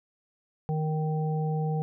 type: harmonic tone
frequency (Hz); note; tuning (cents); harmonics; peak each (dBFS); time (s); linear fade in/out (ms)
155.56; D#3; 0; 1 / 3 / 5; -26 / -35 / -36; 0.69-1.82; 0
effects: none